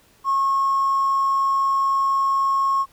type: tone with hard clipping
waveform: triangle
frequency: 1089 Hz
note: C#6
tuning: 31 cents flat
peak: -17 dBFS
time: 0.24-2.86 s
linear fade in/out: 50 ms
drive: 3 dB
effects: pink hiss -56 dBFS RMS until 2.92 s